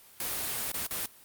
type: noise with dropouts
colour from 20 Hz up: white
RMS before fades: -33 dBFS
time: 0.2-1.06 s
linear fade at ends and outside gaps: 2 ms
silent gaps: 0.719-0.741 / 0.867-0.908 s
effects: white hiss -55 dBFS RMS until 1.24 s + Opus 32 kbps